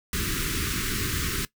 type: band-stop noise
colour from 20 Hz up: pink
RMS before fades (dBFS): -28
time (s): 0.13-1.45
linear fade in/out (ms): 2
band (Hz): 410 to 1200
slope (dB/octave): 48
effects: noise-tail reverb RT60 0.1 s tail -18 dB re dry